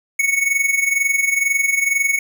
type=tone with amplitude modulation; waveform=square; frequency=2217 Hz; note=C#7; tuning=in tune; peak=-13 dBFS; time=0.19-2.19 s; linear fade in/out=5 ms; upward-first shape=sine; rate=22.1 Hz; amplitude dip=70%; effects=none